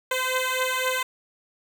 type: beating tone pair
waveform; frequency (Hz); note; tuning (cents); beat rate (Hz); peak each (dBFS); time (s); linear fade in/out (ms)
10% pulse; 512 / 515.9; C5 / C5; -38 / -24; 3.9; -17 / -19; 0.11-1.03; 5
effects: none